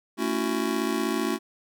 square chord, F# minor seventh, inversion first, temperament just, 222 / 277.5 / 333 / 370 Hz, A3 / C#4 / E4 / F#4, +16 / +2 / +18 / 0 cents, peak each -31 dBFS, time 0.17-1.39 s, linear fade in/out 50 ms, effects none

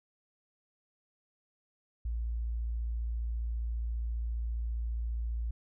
sine tone, 57.4 Hz, A#1, 26 cents flat, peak -31 dBFS, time 2.05-5.51 s, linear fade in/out 5 ms, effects none

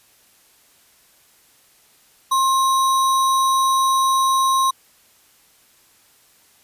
sine tone with sample-and-hold, 1064 Hz, C6, 29 cents sharp, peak -14 dBFS, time 2.31-4.71 s, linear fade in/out 10 ms, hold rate 4900 Hz, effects white hiss -55 dBFS RMS until 6.63 s + resampled to 32000 Hz

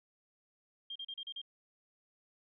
sine tone bursts, 3200 Hz, G7, 35 cents sharp, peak -40 dBFS, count 6, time 0.9-1.416 s, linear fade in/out 5 ms, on 56 ms, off 36 ms, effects none

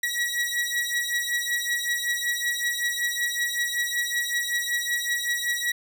sawtooth beating tone pair, 1917 / 1922.3 Hz, A#6 / B6, +48 / -47 cents, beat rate 5.3 Hz, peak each -24 dBFS, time 0.03-5.72 s, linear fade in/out 5 ms, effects none

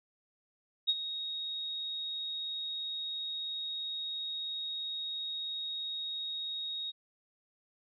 sine tone with ADSR envelope, 3757 Hz, A#7, 13 cents sharp, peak -23 dBFS, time 0.87-6.92 s, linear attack 23 ms, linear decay 43 ms, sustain -12 dB, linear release 26 ms, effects none

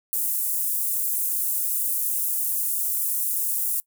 pink high-pass noise, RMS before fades -25 dBFS, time 0.13-3.8 s, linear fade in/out 0 ms, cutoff 10000 Hz, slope 24 dB/octave, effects noise-tail reverb RT60 0.1 s tail -23 dB re dry

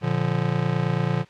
square chord, Bb major, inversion none, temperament just, 116.54 / 145.68 / 174.81 Hz, Bb2 / D3 / F3, 0 / -14 / +2 cents, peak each -27 / -25 / -27 dBFS, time 0.01-1.25 s, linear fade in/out 50 ms, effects white hiss -52 dBFS RMS until 1.29 s + low-pass 3000 Hz 12 dB/octave

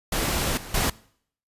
pink noise with level steps, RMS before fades -25 / -39 / -23 dBFS, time 0.12-0.9 s, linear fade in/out 5 ms, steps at 0.57 / 0.74 s, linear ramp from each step 5 ms, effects noise-tail reverb RT60 0.6 s tail -22 dB re dry + resampled to 32000 Hz

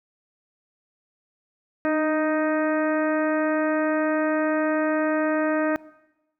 harmonic tone with a mistuned harmonic, 311.1 Hz, D#4, in tune, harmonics 1 / 2 / 3 / 4 / 5 / 6 / 7 / 8, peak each -23 / -24 / -34 / -32 / -32 / -34 / -45 / -43 dBFS, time 1.85-5.76 s, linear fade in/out 0 ms, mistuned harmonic 1, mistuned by -28 cents, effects noise-tail reverb RT60 1.0 s tail -20 dB re dry

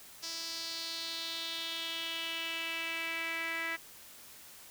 sawtooth tone with band-pass filter sweep, 329.6 Hz, E4, in tune, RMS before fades -38 dBFS, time 0.22-3.77 s, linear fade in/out 20 ms, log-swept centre 5200 to 2000 Hz, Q 3.8, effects white hiss -53 dBFS RMS until 4.7 s

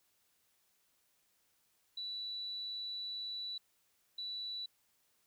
sine tone bursts at uneven times, 3951 Hz, B7, in tune, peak -39 dBFS, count 2, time 1.97-3.58 / 4.18-4.66 s, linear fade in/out 5 ms, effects white hiss -75 dBFS RMS until 5.26 s

